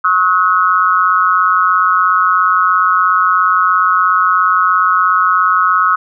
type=tone with amplitude modulation; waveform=sine; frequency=1282 Hz; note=E6; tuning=49 cents flat; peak=-4 dBFS; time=0.04-5.96 s; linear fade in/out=10 ms; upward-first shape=sine; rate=183 Hz; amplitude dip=100%; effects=none

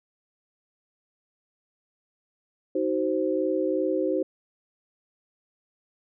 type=chord; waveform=sine; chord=C diminished; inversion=first; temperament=just; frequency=314 / 376.7 / 523.3 Hz; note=Eb4 / Gb4 / C5; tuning=+16 / +31 / 0 cents; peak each=-27 dBFS; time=2.75-4.23 s; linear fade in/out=5 ms; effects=none

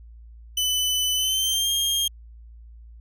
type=tone with pitch glide; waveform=sawtooth; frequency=3004 to 3220 Hz; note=F#7 to G7; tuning=+26 to +46 cents; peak=-18 dBFS; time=0.57-2.08 s; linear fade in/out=5 ms; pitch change=+120 cents; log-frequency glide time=1.15-1.71 s; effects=added 57 Hz sine -42 dBFS peak until 3 s

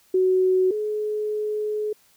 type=tone pair in turn; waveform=sine; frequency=372.4 / 424.4 Hz; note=F#4 / G#4; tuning=+11 / +38 cents; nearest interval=major second; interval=227 cents; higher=second; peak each=-16 / -23 dBFS; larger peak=first; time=0.14-0.71 / 0.71-1.93 s; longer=second; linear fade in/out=5 ms; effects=white hiss -59 dBFS RMS until 2.16 s

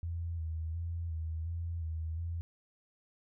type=tone with vibrato; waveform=sine; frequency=82.41 Hz; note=E2; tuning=in tune; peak=-34 dBFS; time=0.03-2.41 s; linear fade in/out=0 ms; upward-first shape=square; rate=1.4 Hz; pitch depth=41 cents each way; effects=none

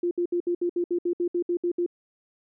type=tone bursts; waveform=sine; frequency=349.2 Hz; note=F4; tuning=in tune; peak=-22 dBFS; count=13; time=0.03-1.863 s; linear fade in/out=5 ms; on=81 ms; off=65 ms; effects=none

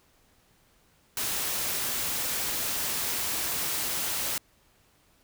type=noise; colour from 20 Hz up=white; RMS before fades=-30 dBFS; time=1.17-4.38 s; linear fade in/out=2 ms; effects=pink hiss -64 dBFS RMS until 5.23 s

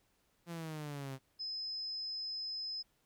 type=exponential sweep; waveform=sawtooth; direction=down; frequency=172.9 to 130.81 Hz; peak=-37 dBFS; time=0.46-1.19 s; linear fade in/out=50 ms
type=tone; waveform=sine; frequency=5100 Hz; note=D#8; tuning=42 cents sharp; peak=-38 dBFS; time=1.39-2.83 s; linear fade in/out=20 ms
effects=pink hiss -75 dBFS RMS until 3.05 s

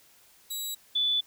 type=tone pair in turn; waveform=15% pulse / sine; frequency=3900 / 3475 Hz; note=B7 / A7; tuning=-23 / -22 cents; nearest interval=major second; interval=199 cents; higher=first; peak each=-25 / -23 dBFS; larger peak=second; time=0.5-0.75 / 0.95-1.21 s; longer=second; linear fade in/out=10 ms; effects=white hiss -59 dBFS RMS until 1.26 s

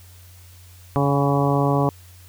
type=harmonic tone with a mistuned harmonic; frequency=141.1 Hz; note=C#3; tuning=31 cents sharp; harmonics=1 / 2 / 3 / 4 / 5 / 6 / 7 / 8; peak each=-20 / -23 / -25 / -26 / -27 / -28 / -28 / -29 dBFS; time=0.96-1.89 s; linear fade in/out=0 ms; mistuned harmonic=6; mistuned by=-38 cents; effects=added 90 Hz sine -44 dBFS peak until 2.28 s + white hiss -51 dBFS RMS until 2.28 s

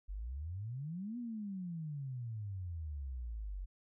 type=exponential two-way sweep; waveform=sine; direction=up then down; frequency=44.68 to 246.9 to 44.68 Hz; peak=-39 dBFS; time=0.08-3.66 s; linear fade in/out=20 ms; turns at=1.18 s; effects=none

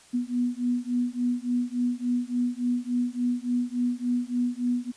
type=beating tone pair; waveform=sine; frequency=243.1 / 246.6 Hz; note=B3 / B3; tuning=-27 / -2 cents; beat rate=3.5 Hz; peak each=-27 dBFS; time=0.13-4.92 s; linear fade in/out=20 ms; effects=white hiss -54 dBFS RMS until 4.96 s + resampled to 22050 Hz

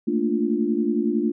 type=chord; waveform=sine; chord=Bb major seventh; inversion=third; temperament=equal with one note detuned; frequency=220 / 230.9 / 293.7 / 349.2 Hz; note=A3 / Bb3 / D4 / F4; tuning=0 / -16 / 0 / 0 cents; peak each=-25 dBFS; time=0.07-1.32 s; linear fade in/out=10 ms; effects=none

